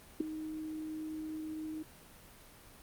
sine tone with ADSR envelope, 312.2 Hz, D#4, 6 cents sharp, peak -24 dBFS, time 0.2-1.83 s, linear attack 7 ms, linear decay 5 ms, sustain -14 dB, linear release 7 ms, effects pink hiss -56 dBFS RMS until 2.82 s + Opus 32 kbps

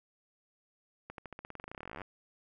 accelerating click train, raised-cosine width 0.5 ms, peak -28 dBFS, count 28, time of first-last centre 1.1-2.017 s, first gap 82 ms, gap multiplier 0.92, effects none

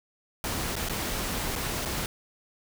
pink noise with dropouts, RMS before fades -31 dBFS, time 0.44-2.06 s, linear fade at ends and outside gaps 1 ms, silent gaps 0.755-0.764 / 0.887-0.896 / 1.555-1.56 / 1.852-1.857 s, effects none

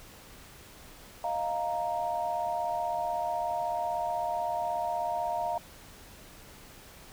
sine chord, Eb suspended second, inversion none, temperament equal, 622.3 / 698.5 / 932.3 Hz, Eb5 / F5 / Bb5, 0 / 0 / 0 cents, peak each -36 / -31 / -33 dBFS, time 1.24-5.58 s, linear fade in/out 2 ms, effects pink hiss -51 dBFS RMS until 7.12 s

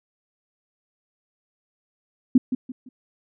sine tone with echo, 253.9 Hz, B3, 48 cents sharp, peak -10 dBFS, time 2.35-2.38 s, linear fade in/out 5 ms, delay 170 ms, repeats 3, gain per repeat -10 dB, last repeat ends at 2.89 s, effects none

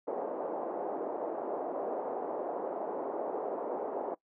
pink band-pass noise, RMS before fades -36 dBFS, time 0.07-4.15 s, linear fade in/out 10 ms, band 370 to 790 Hz, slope 24 dB/octave, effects noise-tail reverb RT60 0.1 s tail -21 dB re dry

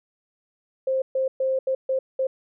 sine tone bursts at uneven times, 527 Hz, C5, 12 cents sharp, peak -20 dBFS, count 6, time 0.87-1.02 / 1.15-1.28 / 1.4-1.59 / 1.67-1.75 / 1.89-1.99 / 2.19-2.27 s, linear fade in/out 5 ms, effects none

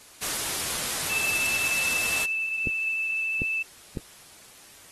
white noise, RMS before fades -29 dBFS, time 0.21-2.26 s, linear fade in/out 20 ms
sine tone with vibrato, 2637 Hz, E7, in tune, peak -25 dBFS, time 1.1-3.63 s, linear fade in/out 10 ms, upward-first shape sine, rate 14 Hz, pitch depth 10 cents each way
clicks, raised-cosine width 3 ms, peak -16 dBFS, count 3, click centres 2.672 / 3.419 / 3.972 s
effects white hiss -50 dBFS RMS until 4.91 s + AAC 32 kbps

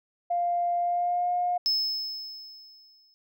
sine tone with pitch glide, 698.5 to 712.4 Hz, F5 to F5, 0 to +34 cents, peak -23 dBFS, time 0.3-1.58 s, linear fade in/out 10 ms, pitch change +34 cents, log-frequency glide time 0.79-1.31 s
triangle tone with exponential decay, 5210 Hz, E8, 21 cents flat, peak -19 dBFS, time 1.66-3.14 s, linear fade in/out 0 ms, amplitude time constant 320 ms
effects tanh soft clip ceiling -16 dBFS

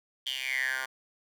10% pulse tone with high-pass filter sweep, 131.1 Hz, C3, 4 cents sharp, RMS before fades -32 dBFS, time 0.26-0.86 s, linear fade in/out 10 ms, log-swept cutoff 3200 to 1300 Hz, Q 9.2, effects none

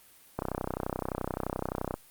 click train, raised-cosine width 1 ms, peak -16 dBFS, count 50, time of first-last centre 0.39-1.941 s, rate 31.6 Hz, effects white hiss -57 dBFS RMS until 2.1 s + Opus 32 kbps

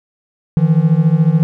triangle beating tone pair, 153.7 / 167.7 Hz, D#3 / E3, -21 / +30 cents, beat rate 14 Hz, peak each -10 dBFS, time 0.57-1.43 s, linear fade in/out 0 ms, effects none

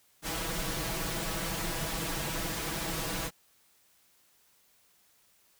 pink noise with comb filter, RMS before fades -34 dBFS, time 0.22-3.31 s, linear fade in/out 50 ms, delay 6.1 ms, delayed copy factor +0.85, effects white hiss -66 dBFS RMS until 5.59 s

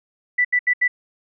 sine tone bursts, 1975.5 Hz, B6, in tune, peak -14 dBFS, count 4, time 0.38-0.88 s, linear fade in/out 10 ms, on 68 ms, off 76 ms, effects none

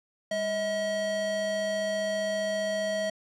square tone pair together, 201.3 / 639 Hz, G3 / D#5, +46 / +46 cents, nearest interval octave + minor sixth, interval 2000 cents, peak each -39 / -28 dBFS, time 0.31-3.1 s, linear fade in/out 5 ms, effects low-pass 7000 Hz 12 dB/octave

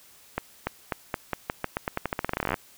accelerating click train, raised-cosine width 0.5 ms, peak -11 dBFS, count 26, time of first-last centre 0.38-2.542 s, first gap 290 ms, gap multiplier 0.87, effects white hiss -54 dBFS RMS until 2.77 s

